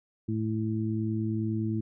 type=harmonic tone; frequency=109.7 Hz; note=A2; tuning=5 cents flat; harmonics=1 / 2 / 3; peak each=-30 / -31 / -33 dBFS; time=0.28-1.81 s; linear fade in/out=10 ms; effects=none